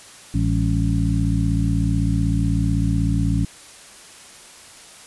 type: harmonic tone with a mistuned harmonic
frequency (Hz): 56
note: A1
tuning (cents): +31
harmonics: 1 / 2 / 3 / 4 / 5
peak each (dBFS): -22 / -21 / -23 / -28 / -25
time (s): 0.34-3.45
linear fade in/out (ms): 5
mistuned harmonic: 4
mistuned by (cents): -150
effects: white hiss -43 dBFS RMS until 5.06 s + resampled to 24000 Hz